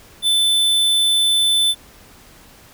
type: tone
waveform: square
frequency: 3520 Hz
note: A7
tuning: in tune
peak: -14 dBFS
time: 0.22-1.75 s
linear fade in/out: 50 ms
effects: pink hiss -46 dBFS RMS until 2.73 s